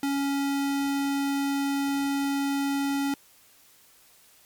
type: tone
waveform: square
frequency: 278.8 Hz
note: C#4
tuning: 10 cents sharp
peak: -25 dBFS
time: 0.03-3.14 s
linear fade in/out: 2 ms
effects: white hiss -57 dBFS RMS until 4.45 s + MP3 96 kbps